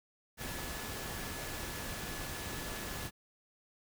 sine tone in noise, 1712 Hz, A6, 48 cents flat, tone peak -50 dBFS, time 0.37-3.11 s, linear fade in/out 50 ms, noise pink, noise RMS -41 dBFS, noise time 0.37-3.11 s, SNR -12 dB, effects none

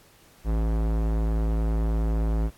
square tone with low-pass filter, 54.8 Hz, A1, 6 cents flat, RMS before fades -24 dBFS, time 0.44-2.51 s, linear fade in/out 50 ms, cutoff 930 Hz, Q 0.56, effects pink hiss -56 dBFS RMS until 2.57 s + AAC 64 kbps

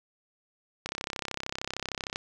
click train, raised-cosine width 0.2 ms, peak -15 dBFS, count 44, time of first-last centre 0.86-2.159 s, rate 33.1 Hz, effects none

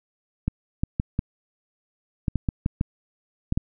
clicks, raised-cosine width 5 ms, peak -10 dBFS, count 11, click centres 0.48 / 0.835 / 0.999 / 1.191 / 2.282 / 2.357 / 2.488 / 2.661 / 2.811 / 3.524 / 3.575 s, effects none

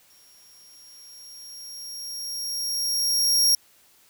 sawtooth tone with exponential growth, 5588 Hz, F8, in tune, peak -13 dBFS, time 0.1-3.55 s, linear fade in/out 2 ms, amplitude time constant 750 ms, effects white hiss -58 dBFS RMS until 4.09 s

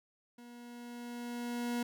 40% pulse tone with level ramp, 240 Hz, B3, 49 cents flat, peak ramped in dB -50 to -31 dBFS, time 0.38-1.83 s, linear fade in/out 5 ms, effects none

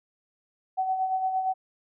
sine tone with tremolo, 755 Hz, F#5, 35 cents sharp, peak -22 dBFS, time 0.77-1.54 s, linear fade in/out 20 ms, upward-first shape sine, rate 8.7 Hz, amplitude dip 50%, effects none

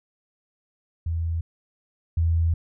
sine tone pair in turn, 82.8 / 82.8 Hz, E2 / E2, +8 / +8 cents, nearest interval unison, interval 0 cents, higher neither, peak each -23 / -18 dBFS, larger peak second, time 1.06-1.41 / 2.17-2.54 s, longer second, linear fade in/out 5 ms, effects none

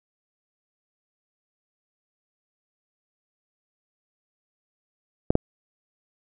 clicks, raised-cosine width 2 ms, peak -5 dBFS, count 2, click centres 5.305 / 5.354 s, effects none

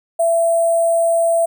sine tone with sample-and-hold, 670 Hz, E5, 28 cents sharp, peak -12 dBFS, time 0.19-1.46 s, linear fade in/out 10 ms, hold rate 8820 Hz, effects none

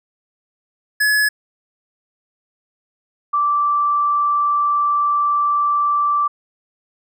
square / sine tone pair in turn, 1700 / 1168.2 Hz, G#6 / D6, +40 / -10 cents, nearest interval tritone, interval 650 cents, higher first, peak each -14 dBFS, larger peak neither, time 1-1.29 / 3.33-6.28 s, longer second, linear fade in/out 10 ms, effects none

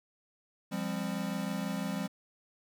square chord, F suspended second, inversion none, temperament equal with one note detuned, 174.61 / 200.7 / 261.6 Hz, F3 / G3 / C4, 0 / +41 / 0 cents, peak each -38 / -36 / -40 dBFS, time 0.71-2.08 s, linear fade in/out 20 ms, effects 11-bit

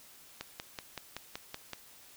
click train, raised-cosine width 0.2 ms, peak -21 dBFS, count 8, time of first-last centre 0.41-1.733 s, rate 5.29 Hz, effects white hiss -56 dBFS RMS until 2.16 s

